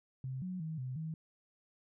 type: tone with pitch steps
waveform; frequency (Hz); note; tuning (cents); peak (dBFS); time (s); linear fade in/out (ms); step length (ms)
sine; 131 / 183.6 / 159.1 / 128.3 / 159.2; C3 / F#3 / D#3 / C3 / D#3; +2 / -13 / +39 / -34 / +40; -37; 0.24-1.14; 2; 180
effects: none